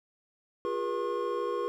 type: tone cluster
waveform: triangle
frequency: 352.5 / 409.6 / 482.7 / 1076 Hz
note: F4 / G#4 / B4 / C6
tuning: +16 / -24 / -40 / +48 cents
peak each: -35 / -32 / -31 / -34 dBFS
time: 0.65-1.68 s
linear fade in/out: 0 ms
effects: none